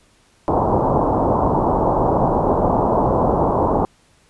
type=low-pass noise; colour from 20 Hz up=white; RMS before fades=-17 dBFS; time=0.48-3.85 s; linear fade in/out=0 ms; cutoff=990 Hz; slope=48 dB/octave; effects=pink hiss -56 dBFS RMS until 4.29 s + resampled to 24000 Hz